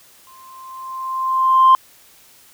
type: tone with exponential growth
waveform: sine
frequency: 1047 Hz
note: C6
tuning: 1 cent sharp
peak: -4 dBFS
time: 0.27-1.75 s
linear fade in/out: 1 ms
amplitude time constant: 320 ms
effects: tanh soft clip ceiling -4 dBFS + white hiss -49 dBFS RMS until 2.53 s